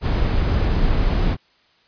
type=noise; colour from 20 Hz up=brown; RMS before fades=-18 dBFS; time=0.01-1.37 s; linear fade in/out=50 ms; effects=white hiss -58 dBFS RMS until 1.87 s + resampled to 11025 Hz